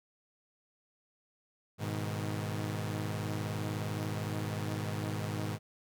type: chord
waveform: sawtooth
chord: G# minor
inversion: none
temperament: equal with one note detuned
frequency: 103.83 / 123.47 / 157.19 Hz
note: G#2 / B2 / D#3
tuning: 0 / 0 / +18 cents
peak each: -32 / -37 / -35 dBFS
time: 1.78-5.59 s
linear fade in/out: 50 ms
effects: none